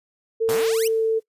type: tone with pitch glide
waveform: sine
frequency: 450.3 to 445.6 Hz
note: A4 to A4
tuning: +40 to +22 cents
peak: -17 dBFS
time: 0.4-1.2 s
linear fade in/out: 20 ms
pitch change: -18 cents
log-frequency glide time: 0.7-1.03 s
type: exponential sweep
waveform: 5% pulse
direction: up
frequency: 95.3 to 3136 Hz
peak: -17 dBFS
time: 0.48-0.88 s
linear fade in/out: 5 ms
type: noise with exponential decay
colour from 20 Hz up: white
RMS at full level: -30 dBFS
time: 0.49-1.23 s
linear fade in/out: 5 ms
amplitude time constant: 160 ms
effects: noise-tail reverb RT60 0.1 s tail -23 dB re dry + resampled to 32000 Hz